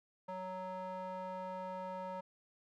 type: tone with band-pass filter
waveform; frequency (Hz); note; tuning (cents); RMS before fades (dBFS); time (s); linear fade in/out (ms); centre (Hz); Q
square; 185.7; F#3; +7; -43; 0.28-2.21; 10; 780; 5.4
effects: none